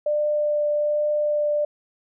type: tone with vibrato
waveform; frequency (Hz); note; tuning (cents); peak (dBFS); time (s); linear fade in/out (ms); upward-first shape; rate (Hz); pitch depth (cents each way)
sine; 595; D5; +22; -19; 0.06-1.65; 5; triangle; 1.2; 9
effects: none